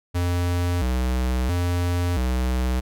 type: tone with vibrato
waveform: square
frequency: 74.5 Hz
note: D2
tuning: 25 cents sharp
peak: -21 dBFS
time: 0.14-2.81 s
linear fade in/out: 20 ms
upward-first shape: square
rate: 0.74 Hz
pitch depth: 290 cents each way
effects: none